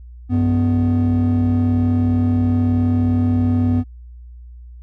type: tone pair together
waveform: triangle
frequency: 95.89 / 248.7 Hz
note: G2 / B3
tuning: -38 / +12 cents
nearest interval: octave + major third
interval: 1650 cents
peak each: -13 dBFS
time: 0.29-3.84 s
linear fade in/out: 50 ms
effects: tanh soft clip ceiling -9 dBFS + added 60 Hz sine -35 dBFS peak until 4.82 s